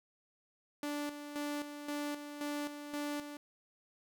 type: tone with tremolo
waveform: sawtooth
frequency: 292.4 Hz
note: D4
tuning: 7 cents flat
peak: -32 dBFS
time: 0.83-3.37 s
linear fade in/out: 2 ms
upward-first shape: square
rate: 1.9 Hz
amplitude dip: 60%
effects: none